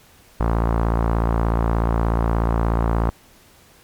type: tone with low-pass filter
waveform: sawtooth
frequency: 56.7 Hz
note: A#1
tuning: 47 cents flat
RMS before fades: -19 dBFS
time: 0.4-3.1 s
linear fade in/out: 0 ms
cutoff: 1100 Hz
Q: 2
effects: pink hiss -51 dBFS RMS until 3.83 s + MP3 96 kbps